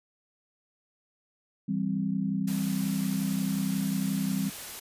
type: chord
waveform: sine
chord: C major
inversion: first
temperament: equal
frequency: 164.81 / 196 / 261.6 Hz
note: E3 / G3 / C4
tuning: 0 / 0 / 0 cents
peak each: -33 / -28 / -33 dBFS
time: 1.68-4.5 s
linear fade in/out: 10 ms
type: noise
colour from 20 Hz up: white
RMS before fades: -40 dBFS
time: 2.47-4.8 s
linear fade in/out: 10 ms
effects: resampled to 32000 Hz